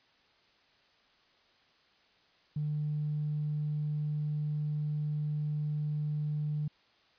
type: tone with tanh clipping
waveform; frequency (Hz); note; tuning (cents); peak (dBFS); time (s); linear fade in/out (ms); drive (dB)
triangle; 150; D3; +37; -30; 2.56-6.68; 5; 4
effects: white hiss -66 dBFS RMS until 7.18 s + resampled to 11025 Hz